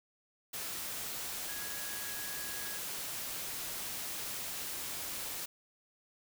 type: tone in noise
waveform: sine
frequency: 1661.2 Hz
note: G#6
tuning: in tune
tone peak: -47 dBFS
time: 1.48-2.79 s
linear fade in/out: 10 ms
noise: white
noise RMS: -40 dBFS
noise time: 0.53-5.46 s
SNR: -10 dB
effects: none